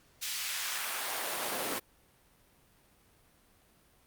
pink noise with high-pass filter sweep, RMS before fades -35 dBFS, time 0.21-1.8 s, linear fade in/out 20 ms, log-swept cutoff 3100 to 280 Hz, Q 0.87, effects pink hiss -65 dBFS RMS until 4.06 s + Opus 48 kbps

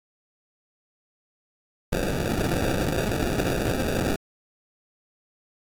white noise with sample-and-hold, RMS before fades -25 dBFS, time 1.92-4.16 s, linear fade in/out 5 ms, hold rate 1050 Hz, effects AAC 64 kbps

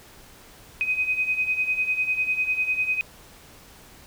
sine beating tone pair, 2504 / 2514 Hz, D#7 / D#7, +10 / +17 cents, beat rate 10 Hz, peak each -28 / -23 dBFS, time 0.81-3.01 s, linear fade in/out 0 ms, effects pink hiss -49 dBFS RMS until 4.06 s

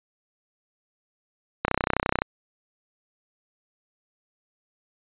click train, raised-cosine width 0.5 ms, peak -6 dBFS, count 19, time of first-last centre 1.65-2.22 s, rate 31.6 Hz, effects resampled to 8000 Hz

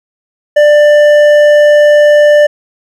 triangle tone with hard clipping, 592 Hz, D5, 14 cents sharp, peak -4 dBFS, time 0.56-2.47 s, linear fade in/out 10 ms, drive 11 dB, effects none

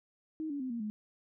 sine tone with pitch steps, 314.4 / 285 / 258.3 / 234.2 / 212.3 Hz, D#4 / C#4 / C4 / A#3 / G#3, +18 / +48 / -22 / +8 / +38 cents, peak -34 dBFS, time 0.4-0.9 s, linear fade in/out 0 ms, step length 100 ms, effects none

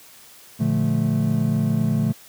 triangle chord, Bb major seventh, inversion none, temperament equal with one note detuned, 116.54 / 146.83 / 174.61 / 218.6 Hz, Bb2 / D3 / F3 / A3, 0 / 0 / 0 / -11 cents, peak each -22 / -21 / -24 / -20 dBFS, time 0.59-2.13 s, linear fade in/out 20 ms, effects white hiss -47 dBFS RMS until 2.28 s + high-pass 60 Hz 12 dB/octave

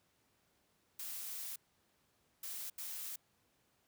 blue noise bursts at uneven times, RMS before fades -44 dBFS, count 3, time 0.99-1.56 / 2.43-2.7 / 2.78-3.16 s, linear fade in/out 5 ms, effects pink hiss -75 dBFS RMS until 3.87 s + high-pass 80 Hz 12 dB/octave

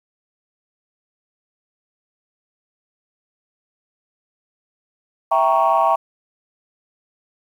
sine chord, E diminished seventh, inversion none, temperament equal, 659.3 / 784 / 932.3 / 1108.7 Hz, E5 / G5 / Bb5 / Db6, 0 / 0 / 0 / 0 cents, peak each -18 dBFS, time 5.31-5.96 s, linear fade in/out 10 ms, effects tanh soft clip ceiling -6 dBFS + 8-bit

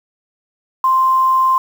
sine tone with quantisation, 1046.5 Hz, C6, in tune, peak -10 dBFS, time 0.84-1.58 s, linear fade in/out 2 ms, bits 6, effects none

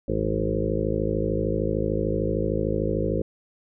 harmonic tone with a mistuned harmonic, 53.3 Hz, G#1, 46 cents sharp, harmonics 1 / 2 / 3 / 4 / 6 / 7 / 8 / 9 / 10, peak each -31 / -31 / -31 / -31 / -31 / -31 / -31 / -31 / -31 dBFS, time 0.08-3.22 s, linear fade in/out 5 ms, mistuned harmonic 2, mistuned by -19 cents, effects none

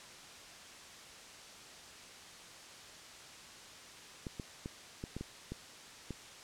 clicks, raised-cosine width 3 ms, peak -27 dBFS, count 8, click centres 4.268 / 4.398 / 4.659 / 5.039 / 5.166 / 5.21 / 5.52 / 6.107 s, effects white hiss -52 dBFS RMS until 6.43 s + low-pass 7000 Hz 12 dB/octave

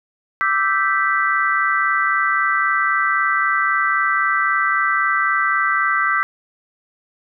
sine chord, E minor seventh, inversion third, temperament equal with one note detuned, 1174.7 / 1318.5 / 1556.3 / 1975.5 Hz, D6 / E6 / G6 / B6, 0 / 0 / -13 / 0 cents, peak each -21 / -21 / -20 / -21 dBFS, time 0.41-6.23 s, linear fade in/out 0 ms, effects none

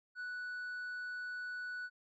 sine tone with tanh clipping, 1480 Hz, F#6, in tune, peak -40 dBFS, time 0.15-1.9 s, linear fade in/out 50 ms, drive 3 dB, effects MP3 64 kbps

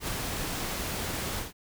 pink noise with ADSR envelope, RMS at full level -31 dBFS, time 0-1.53 s, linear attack 79 ms, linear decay 6 ms, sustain -2 dB, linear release 150 ms, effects none

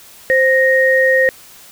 sine tone pair together, 523.3 / 1864.7 Hz, C5 / A#6, 0 / 0 cents, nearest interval octave + minor seventh, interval 2200 cents, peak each -12 dBFS, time 0.3-1.29 s, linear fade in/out 0 ms, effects white hiss -41 dBFS RMS until 1.71 s

